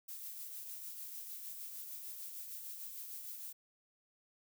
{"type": "noise with tremolo", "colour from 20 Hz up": "violet", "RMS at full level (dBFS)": -45, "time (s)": [0.08, 3.53], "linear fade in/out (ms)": 10, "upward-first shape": "triangle", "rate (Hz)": 6.6, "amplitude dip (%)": 40, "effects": []}